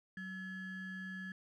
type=ring-modulated tone; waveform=triangle; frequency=758 Hz; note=F#5; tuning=42 cents sharp; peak=-37 dBFS; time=0.17-1.32 s; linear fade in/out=2 ms; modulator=946 Hz; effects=none